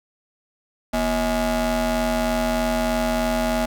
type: ring-modulated tone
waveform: 30% pulse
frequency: 198.7 Hz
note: G3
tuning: 24 cents sharp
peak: -14 dBFS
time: 0.93-3.66 s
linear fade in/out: 10 ms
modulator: 439 Hz
effects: none